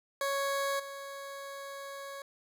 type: tone with level steps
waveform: 20% pulse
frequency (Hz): 554.4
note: C#5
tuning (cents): 0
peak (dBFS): -25 / -36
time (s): 0.21-2.22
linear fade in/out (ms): 2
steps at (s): 0.79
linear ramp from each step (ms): 10
effects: none